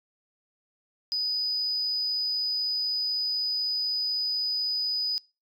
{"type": "tone", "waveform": "sine", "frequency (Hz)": 4978, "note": "D#8", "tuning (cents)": 0, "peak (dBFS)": -24, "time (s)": [1.12, 5.18], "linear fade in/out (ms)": 0, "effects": ["noise-tail reverb RT60 0.3 s tail -25 dB re dry", "tanh soft clip ceiling -21 dBFS"]}